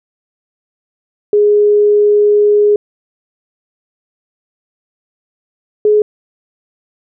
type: tone pair in turn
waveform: sine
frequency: 415.3 / 421.8 Hz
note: G#4 / G#4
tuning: 0 / +27 cents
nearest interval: unison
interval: 27 cents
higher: second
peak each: -6 dBFS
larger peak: neither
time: 1.33-2.76 / 5.85-6.02 s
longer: first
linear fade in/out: 2 ms
effects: none